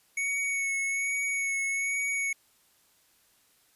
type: tone with vibrato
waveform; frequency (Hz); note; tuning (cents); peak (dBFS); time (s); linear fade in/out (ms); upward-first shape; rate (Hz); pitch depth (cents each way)
square; 2220; C#7; +2; -28; 0.17-2.33; 5; sine; 1.2; 21
effects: white hiss -65 dBFS RMS until 3.75 s + resampled to 32000 Hz